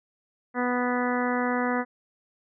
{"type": "harmonic tone", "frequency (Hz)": 246.9, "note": "B3", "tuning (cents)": 0, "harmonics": [1, 2, 3, 4, 5, 6, 7, 8], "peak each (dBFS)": [-27, -30, -32, -33, -34, -35, -35, -36], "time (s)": [0.54, 1.85], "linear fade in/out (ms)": 50, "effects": []}